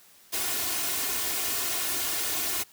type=noise with comb filter; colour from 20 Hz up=white; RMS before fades=-29 dBFS; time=0.32-2.64 s; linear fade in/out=20 ms; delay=2.8 ms; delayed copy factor=+0.65; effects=white hiss -56 dBFS RMS until 2.72 s + high-pass 80 Hz 12 dB/octave